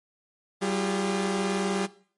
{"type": "tone cluster", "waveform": "sawtooth", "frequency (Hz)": [192.2, 346.6, 403.9], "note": ["G3", "F4", "G#4"], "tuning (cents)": [-34, -13, -48], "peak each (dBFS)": [-24, -29, -26], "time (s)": [0.61, 1.87], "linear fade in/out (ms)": 20, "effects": ["noise-tail reverb RT60 0.5 s tail -19 dB re dry", "MP3 48 kbps"]}